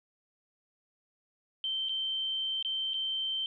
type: tone with dropouts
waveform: sine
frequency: 3115 Hz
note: G7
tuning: 12 cents flat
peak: -30 dBFS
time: 1.64-3.46 s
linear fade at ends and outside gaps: 1 ms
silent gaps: 1.887-1.893 / 2.626-2.648 / 2.935-2.941 s
effects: none